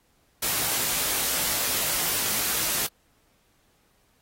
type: noise with comb filter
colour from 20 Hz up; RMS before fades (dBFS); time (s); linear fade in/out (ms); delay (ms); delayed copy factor
white; -26; 0.42-2.87; 10; 19; +0.65
effects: pink hiss -66 dBFS RMS until 4.21 s + AAC 48 kbps